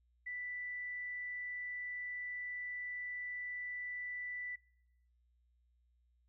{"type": "tone", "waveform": "sine", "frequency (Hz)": 1977, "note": "B6", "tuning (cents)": 1, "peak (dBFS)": -40, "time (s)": [0.26, 4.56], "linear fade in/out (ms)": 10, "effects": ["noise-tail reverb RT60 0.9 s tail -24 dB re dry", "added 60 Hz sine -70 dBFS peak until 6.28 s"]}